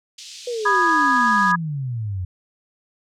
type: band-pass noise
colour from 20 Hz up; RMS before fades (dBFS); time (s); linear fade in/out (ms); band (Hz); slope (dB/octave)
pink; -39; 0.18-1.52; 5; 3200 to 6900; 24
type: exponential sweep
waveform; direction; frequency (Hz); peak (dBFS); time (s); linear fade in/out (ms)
sine; down; 499.1 to 88.2; -23; 0.47-2.25; 5
type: chord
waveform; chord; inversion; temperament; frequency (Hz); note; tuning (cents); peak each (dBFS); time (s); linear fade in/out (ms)
sine; G# minor; first; equal with one note detuned; 987.8 / 1228.8 / 1661.2; B5 / D#6 / G#6; 0 / -22 / 0; -19; 0.65-1.56; 10
effects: none